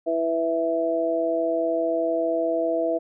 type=harmonic tone; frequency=164.81 Hz; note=E3; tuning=in tune; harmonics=2 / 3 / 4; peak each=-27 / -27 / -23 dBFS; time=0.06-2.99 s; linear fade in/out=20 ms; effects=none